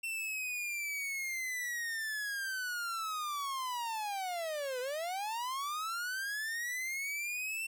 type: linear two-way sweep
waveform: 45% pulse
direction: down then up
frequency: 2704 to 490 to 2704 Hz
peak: -35 dBFS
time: 0.03-7.67 s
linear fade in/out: 10 ms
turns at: 4.8 s
effects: none